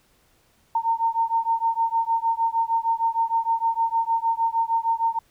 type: beating tone pair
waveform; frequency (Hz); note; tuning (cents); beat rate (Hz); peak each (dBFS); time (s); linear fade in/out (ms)
sine; 910 / 916.5; A#5 / A#5; -42 / -30; 6.5; -23; 0.75-5.19; 5
effects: pink hiss -62 dBFS RMS until 5.3 s